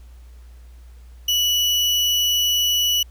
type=tone; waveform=35% pulse; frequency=2948 Hz; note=F#7; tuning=7 cents flat; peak=-15 dBFS; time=1.28-3.03 s; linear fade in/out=5 ms; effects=added 60 Hz sine -40 dBFS peak until 3.1 s + pink hiss -58 dBFS RMS until 3.1 s